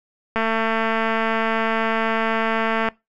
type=click train; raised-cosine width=0.5 ms; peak=-7 dBFS; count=567; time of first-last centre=0.36-2.887 s; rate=224 Hz; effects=noise-tail reverb RT60 0.2 s tail -21 dB re dry